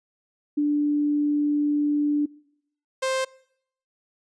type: tone pair in turn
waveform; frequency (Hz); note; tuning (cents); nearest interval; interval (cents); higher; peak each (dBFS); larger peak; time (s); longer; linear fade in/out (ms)
sine / sawtooth; 293.7 / 524.8; D4 / C5; 0 / +5; minor seventh; 1005; second; -19; neither; 0.57-2.26 / 3.02-3.25; first; 10
effects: noise-tail reverb RT60 0.7 s tail -23 dB re dry + resampled to 22050 Hz